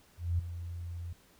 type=tone with ADSR envelope; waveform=sine; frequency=86.1 Hz; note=F2; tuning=24 cents flat; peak=-25 dBFS; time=0.17-1.13 s; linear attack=220 ms; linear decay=6 ms; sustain=-12 dB; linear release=4 ms; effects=pink hiss -63 dBFS RMS until 1.39 s